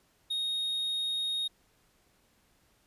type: tone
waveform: triangle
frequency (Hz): 3729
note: A#7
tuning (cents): 0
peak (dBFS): -28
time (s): 0.3-1.48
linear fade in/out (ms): 10
effects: pink hiss -68 dBFS RMS until 2.86 s + resampled to 32000 Hz